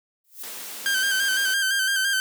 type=noise with exponential growth; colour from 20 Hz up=violet; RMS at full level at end=-31 dBFS; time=0.24-0.43 s; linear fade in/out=5 ms; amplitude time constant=41 ms
type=high-pass noise; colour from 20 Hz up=white; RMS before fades=-36 dBFS; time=0.43-1.54 s; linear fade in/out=5 ms; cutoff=190 Hz; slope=96 dB/octave
type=tone with vibrato; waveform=sawtooth; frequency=1568 Hz; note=G6; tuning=in tune; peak=-17 dBFS; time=0.86-2.2 s; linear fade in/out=0 ms; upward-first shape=square; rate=5.9 Hz; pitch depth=36 cents each way
effects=none